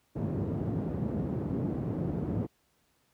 pink band-pass noise, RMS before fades -32 dBFS, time 0.15-2.47 s, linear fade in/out 20 ms, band 110 to 310 Hz, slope 12 dB/octave, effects pink hiss -71 dBFS RMS until 3.13 s + high-pass 60 Hz 12 dB/octave

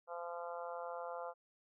harmonic tone, 171.9 Hz, F3, 27 cents flat, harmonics 3 / 4 / 5 / 6 / 7 / 8, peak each -45 / -47 / -49 / -51 / -52 / -53 dBFS, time 0.07-1.34 s, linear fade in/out 50 ms, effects none

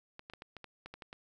clicks, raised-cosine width 0.3 ms, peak -30 dBFS, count 10, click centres 0.194 / 0.299 / 0.336 / 0.421 / 0.567 / 0.643 / 0.86 / 0.94 / 1.022 / 1.129 s, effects 12-bit

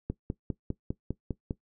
click train, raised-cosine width 3 ms, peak -18 dBFS, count 8, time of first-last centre 0.1-1.508 s, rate 4.97 Hz, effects noise-tail reverb RT60 0.1 s tail -17 dB re dry

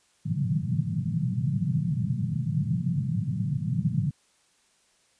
white band-pass noise, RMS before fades -27 dBFS, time 0.25-4.11 s, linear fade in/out 5 ms, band 110 to 180 Hz, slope 48 dB/octave, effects white hiss -65 dBFS RMS until 5.19 s + resampled to 22050 Hz

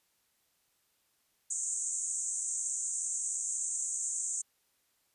pink band-pass noise, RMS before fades -35 dBFS, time 1.5-4.42 s, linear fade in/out 10 ms, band 6500 to 8600 Hz, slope 96 dB/octave, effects white hiss -74 dBFS RMS until 5.14 s + resampled to 32000 Hz

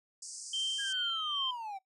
white band-pass noise, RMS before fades -45 dBFS, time 0.22-0.93 s, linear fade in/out 5 ms, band 4800 to 9100 Hz, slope 96 dB/octave
sine tone with tremolo, 3136 Hz, G7, in tune, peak -30 dBFS, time 0.53-1.51 s, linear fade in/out 5 ms, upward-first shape sine, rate 2.5 Hz, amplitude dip 35%
triangle linear sweep, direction down, 1661.2 to 754 Hz, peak -36 dBFS, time 0.78-1.79 s, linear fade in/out 20 ms
effects noise-tail reverb RT60 0.1 s tail -17 dB re dry

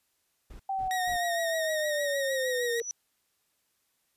brown noise bursts, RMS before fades -45 dBFS, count 3, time 0.5-1.168 s, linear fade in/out 5 ms, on 96 ms, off 190 ms
sine linear sweep, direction down, 781 to 458.9 Hz, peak -28 dBFS, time 0.69-2.82 s, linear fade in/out 5 ms
sawtooth tone with vibrato, 1872 Hz, A#6, 7 cents sharp, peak -28 dBFS, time 0.91-2.8 s, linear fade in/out 0 ms, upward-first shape sine, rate 6.5 Hz, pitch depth 39 cents each way
sine tone with exponential growth, 5910 Hz, F#8, 3 cents flat, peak -29 dBFS, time 2.66-2.91 s, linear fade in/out 0 ms, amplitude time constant 54 ms
effects white hiss -74 dBFS RMS until 4.16 s + resampled to 32000 Hz

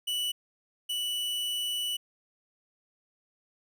45% pulse tone pair in turn, 2960 / 2960 Hz, F#7 / F#7, 0 / 0 cents, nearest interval unison, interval 0 cents, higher neither, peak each -28 / -29 dBFS, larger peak first, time 0.07-0.32 / 0.89-1.97 s, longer second, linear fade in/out 10 ms, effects none

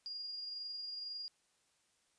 sine tone with amplitude modulation, 4834 Hz, D8, 49 cents sharp, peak -40 dBFS, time 0.06-1.28 s, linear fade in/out 0 ms, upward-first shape sine, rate 22 Hz, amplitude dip 30%, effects white hiss -75 dBFS RMS until 2.18 s + resampled to 22050 Hz

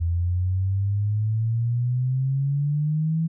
sine exponential sweep, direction up, 83.2 to 164.81 Hz, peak -20 dBFS, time 0-3.28 s, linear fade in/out 20 ms, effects none

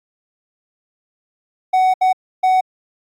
triangle tone bursts at uneven times, 747 Hz, F#5, 16 cents sharp, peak -9 dBFS, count 3, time 1.73-1.94 / 2.01-2.13 / 2.43-2.61 s, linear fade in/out 10 ms, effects AAC 64 kbps

